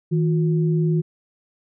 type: tone pair together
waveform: sine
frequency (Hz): 159.6 / 358.3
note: D#3 / F4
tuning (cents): +44 / +44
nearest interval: octave + major second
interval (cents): 1400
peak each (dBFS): -17 / -25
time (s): 0.11-1.02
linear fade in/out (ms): 20
effects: none